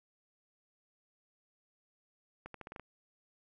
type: accelerating click train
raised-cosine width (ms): 0.5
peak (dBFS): -30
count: 7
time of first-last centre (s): 2.46-2.797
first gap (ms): 83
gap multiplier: 0.84
effects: none